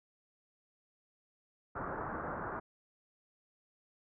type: low-pass noise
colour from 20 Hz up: white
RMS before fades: -40 dBFS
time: 1.75-2.6 s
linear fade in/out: 10 ms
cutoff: 1500 Hz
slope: 48 dB/octave
effects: none